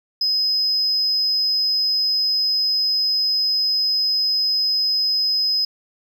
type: tone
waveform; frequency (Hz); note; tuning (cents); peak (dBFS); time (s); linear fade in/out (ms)
triangle; 5060; D#8; +28; -14; 0.21-5.65; 5
effects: tanh soft clip ceiling -14 dBFS